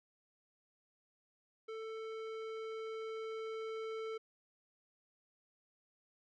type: tone with level ramp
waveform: square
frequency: 443.3 Hz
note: A4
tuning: 13 cents sharp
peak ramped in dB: -43 to -40 dBFS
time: 1.68-4.18 s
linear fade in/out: 10 ms
effects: low-pass 3000 Hz 12 dB/octave